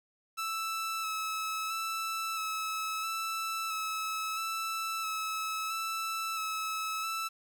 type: tone with vibrato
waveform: sawtooth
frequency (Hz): 1309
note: E6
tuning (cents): -13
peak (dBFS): -29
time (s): 0.37-7.29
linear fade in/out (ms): 20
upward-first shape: square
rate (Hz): 0.75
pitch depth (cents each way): 16
effects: 10-bit